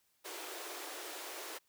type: high-pass noise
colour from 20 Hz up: pink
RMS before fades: -45 dBFS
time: 0.24-1.59 s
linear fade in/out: 20 ms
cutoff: 310 Hz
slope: 96 dB/octave
effects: white hiss -75 dBFS RMS until 1.68 s